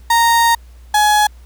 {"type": "tone pair in turn", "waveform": "35% pulse", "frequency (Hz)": [929, 841.1], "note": ["A#5", "G#5"], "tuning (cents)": [-6, 22], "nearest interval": "major second", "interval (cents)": 172, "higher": "first", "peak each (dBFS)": [-8, -8], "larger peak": "neither", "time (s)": [[0.1, 0.55], [0.94, 1.27]], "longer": "first", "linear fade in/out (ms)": 5, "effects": ["added 60 Hz sine -37 dBFS peak until 1.45 s", "pink hiss -53 dBFS RMS until 1.45 s"]}